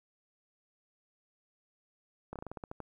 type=slowing click train; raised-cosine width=1 ms; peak=-27 dBFS; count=10; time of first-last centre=2.33-2.803 s; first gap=27 ms; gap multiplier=1.16; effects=11-bit